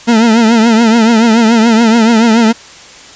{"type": "tone with vibrato", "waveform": "40% pulse", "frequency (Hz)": 227.2, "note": "A#3", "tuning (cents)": -44, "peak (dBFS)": -4, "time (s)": [0.07, 2.53], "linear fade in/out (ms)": 20, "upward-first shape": "triangle", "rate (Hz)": 7, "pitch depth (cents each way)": 100, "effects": ["white hiss -34 dBFS RMS until 3.15 s", "resampled to 16000 Hz"]}